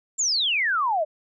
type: exponential sweep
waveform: sine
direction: down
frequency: 7470 to 587.3 Hz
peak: -20 dBFS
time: 0.18-1.05 s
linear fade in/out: 20 ms
effects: none